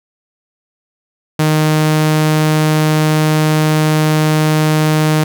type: tone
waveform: sawtooth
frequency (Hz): 154.7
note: D#3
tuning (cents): -10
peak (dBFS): -6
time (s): 1.39-5.24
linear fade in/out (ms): 5
effects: none